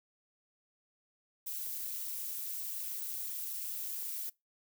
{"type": "noise with amplitude modulation", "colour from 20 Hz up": "violet", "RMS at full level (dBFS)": -36, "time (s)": [1.46, 4.3], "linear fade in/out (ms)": 10, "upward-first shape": "sine", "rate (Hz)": 227, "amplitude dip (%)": 75, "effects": ["noise-tail reverb RT60 0.2 s tail -23 dB re dry"]}